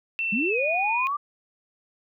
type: tone with pitch glide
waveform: sine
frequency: 2686 to 2463 Hz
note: E7 to D#7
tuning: +32 to -18 cents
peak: -24 dBFS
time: 0.19-1.07 s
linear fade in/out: 0 ms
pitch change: -150 cents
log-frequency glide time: 0.48-0.6 s
type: linear sweep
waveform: sine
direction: up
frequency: 187 to 1196 Hz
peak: -24 dBFS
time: 0.32-1.17 s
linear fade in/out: 10 ms
effects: none